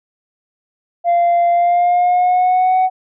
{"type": "tone with pitch glide", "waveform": "sine", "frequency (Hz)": [692, 746], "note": ["F5", "F#5"], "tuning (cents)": [-16, 14], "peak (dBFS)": -8, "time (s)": [1.04, 2.9], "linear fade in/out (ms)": 50, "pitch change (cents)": 130, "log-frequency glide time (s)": [1.51, 2.78], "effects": ["tanh soft clip ceiling -9 dBFS"]}